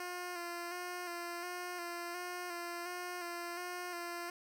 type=tone with vibrato; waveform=10% pulse; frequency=351.2 Hz; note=F4; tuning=10 cents sharp; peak=-32 dBFS; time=0-4.3 s; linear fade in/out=2 ms; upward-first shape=square; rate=1.4 Hz; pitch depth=27 cents each way; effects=none